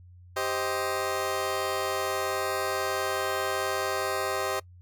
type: chord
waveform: 20% pulse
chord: C minor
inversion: second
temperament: just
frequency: 392.4 / 523.3 / 627.9 Hz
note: G4 / C5 / Eb5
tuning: +2 / 0 / +16 cents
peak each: -27 dBFS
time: 0.36-4.6 s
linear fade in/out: 10 ms
effects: noise-tail reverb RT60 0.1 s tail -23 dB re dry + added 89 Hz sine -48 dBFS peak until 4.81 s